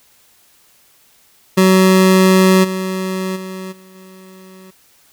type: tone with level steps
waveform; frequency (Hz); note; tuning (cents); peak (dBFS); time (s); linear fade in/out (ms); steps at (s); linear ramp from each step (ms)
25% pulse; 187.8; F#3; +26; -4 / -15 / -22 / -37 / -34; 1.57-4.71; 10; 2.63 / 3.35 / 3.71 / 3.94; 20
effects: white hiss -52 dBFS RMS until 5.12 s